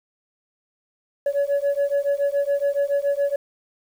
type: beating tone pair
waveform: sine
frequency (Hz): 562 / 569.1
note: C#5 / C#5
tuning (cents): +24 / +45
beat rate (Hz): 7.1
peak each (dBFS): -20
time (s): 1.26-3.36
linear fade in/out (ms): 5
effects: tanh soft clip ceiling -16 dBFS + 8-bit